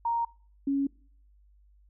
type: tone pair in turn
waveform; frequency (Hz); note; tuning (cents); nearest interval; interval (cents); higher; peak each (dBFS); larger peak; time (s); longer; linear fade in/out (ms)
sine; 932.3 / 277.2; A#5 / C#4; 0 / 0; octave + major sixth; 2100; first; -25 / -24; second; 0.05-0.25 / 0.67-0.87; neither; 5
effects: noise-tail reverb RT60 0.5 s tail -25 dB re dry + added 50 Hz sine -57 dBFS peak until 1.89 s